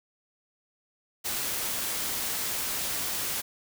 white noise, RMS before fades -31 dBFS, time 1.24-3.42 s, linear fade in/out 20 ms, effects none

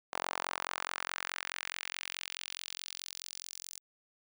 sawtooth tone with high-pass filter sweep, 44.7 Hz, F1, 41 cents sharp, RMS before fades -41 dBFS, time 0.12-3.8 s, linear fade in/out 20 ms, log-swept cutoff 800 to 6600 Hz, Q 1.5, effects none

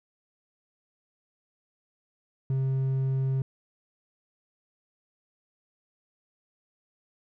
sine tone with hard clipping, 133.2 Hz, C3, 31 cents sharp, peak -25 dBFS, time 2.5-3.42 s, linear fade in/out 2 ms, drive 3 dB, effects none

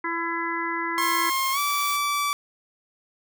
harmonic tone, 335.6 Hz, E4, 31 cents sharp, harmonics 1 / 3 / 4 / 5 / 6, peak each -32 / -29 / -34 / -33 / -31 dBFS, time 0.04-1.3 s, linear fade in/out 5 ms
sawtooth tone with pitch glide, 1067 to 1156.9 Hz, C6 to D6, +34 to -26 cents, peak -19 dBFS, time 0.98-2.33 s, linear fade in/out 0 ms, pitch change +140 cents, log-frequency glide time 1.52-1.59 s
blue noise, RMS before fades -34 dBFS, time 1.01-1.97 s, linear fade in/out 10 ms
effects none

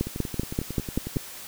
two click trains, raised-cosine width 3 ms, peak -19 / -11 dBFS, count 13 / 7, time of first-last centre 0.07-1.161 / 0.01-1.168 s, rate 11 / 5.18 Hz, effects white hiss -41 dBFS RMS until 1.47 s

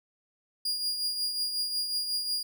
40% pulse tone with tremolo, 4843 Hz, D#8, 48 cents flat, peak -25 dBFS, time 0.65-2.43 s, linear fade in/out 5 ms, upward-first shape triangle, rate 5.5 Hz, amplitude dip 55%, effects none

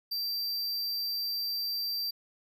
square tone, 4694 Hz, D8, 2 cents flat, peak -31 dBFS, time 0.11-2.11 s, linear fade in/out 10 ms, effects none

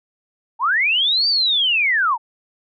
sine linear two-way sweep, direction up then down, 844 to 4700 to 844 Hz, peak -14 dBFS, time 0.59-2.18 s, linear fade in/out 50 ms, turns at 1.28 s, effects MP3 64 kbps

